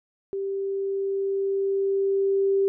sine tone with level ramp, 392 Hz, G4, in tune, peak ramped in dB -26 to -18 dBFS, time 0.33-2.68 s, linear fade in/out 0 ms, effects none

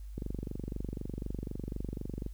click train, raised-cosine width 3 ms, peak -24 dBFS, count 51, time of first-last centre 0.18-2.263 s, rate 24 Hz, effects added 50 Hz sine -41 dBFS peak until 2.33 s + white hiss -67 dBFS RMS until 2.33 s

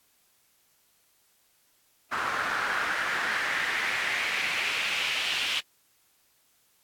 pink noise with band-pass filter sweep, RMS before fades -29 dBFS, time 2.11-5.61 s, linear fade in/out 20 ms, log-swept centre 1300 to 3000 Hz, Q 3.1, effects white hiss -66 dBFS RMS until 6.83 s + AAC 64 kbps

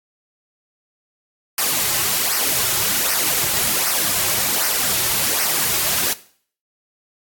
white noise with flanger, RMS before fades -19 dBFS, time 1.58-6.13 s, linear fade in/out 2 ms, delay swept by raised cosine 0.27 to 4.27 ms, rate 1.3 Hz, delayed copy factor -0.65, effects noise-tail reverb RT60 0.5 s tail -17 dB re dry + AAC 64 kbps

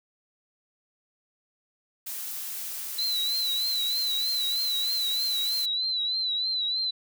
blue noise, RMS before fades -35 dBFS, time 2.06-5.66 s, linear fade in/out 10 ms
sine tone with vibrato, 3996 Hz, B7, 20 cents sharp, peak -25 dBFS, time 2.98-6.91 s, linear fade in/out 10 ms, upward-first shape triangle, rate 3.2 Hz, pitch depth 81 cents each way
effects none

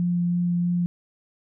sine tone with vibrato, 174.9 Hz, F3, 3 cents sharp, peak -20 dBFS, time 0-0.86 s, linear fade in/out 0 ms, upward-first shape sine, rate 3.1 Hz, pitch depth 8 cents each way, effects none

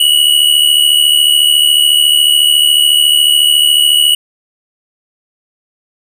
square tone pair together, 2886 / 2960 Hz, F#7 / F#7, -44 / 0 cents, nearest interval unison, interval 44 cents, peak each -10 dBFS, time 0-4.15 s, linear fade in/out 5 ms, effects none

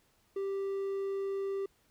triangle tone, 392.2 Hz, G4, 1 cent sharp, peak -30 dBFS, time 0.36-1.66 s, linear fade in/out 5 ms, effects pink hiss -70 dBFS RMS until 1.9 s

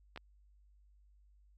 clicks, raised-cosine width 0.3 ms, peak -29 dBFS, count 2, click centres 0.161 / 0.175 s, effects added 50 Hz sine -62 dBFS peak until 1.57 s

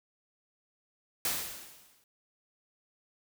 white noise with exponential decay, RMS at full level -29 dBFS, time 1.25-2.04 s, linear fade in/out 1 ms, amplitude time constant 170 ms, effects none

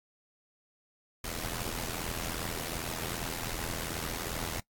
pink noise with amplitude modulation, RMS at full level -33 dBFS, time 1.24-4.6 s, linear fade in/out 5 ms, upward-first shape sine, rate 82.6 Hz, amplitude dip 80%, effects noise-tail reverb RT60 0.1 s tail -22 dB re dry + AAC 64 kbps

